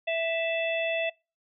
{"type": "harmonic tone with a mistuned harmonic", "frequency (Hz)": 659.3, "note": "E5", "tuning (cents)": 0, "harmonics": [1, 3, 4, 5], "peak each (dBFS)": [-27, -36, -31, -39], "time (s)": [0.07, 1.1], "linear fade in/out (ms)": 10, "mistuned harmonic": 5, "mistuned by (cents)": 75, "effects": ["noise-tail reverb RT60 0.3 s tail -26 dB re dry"]}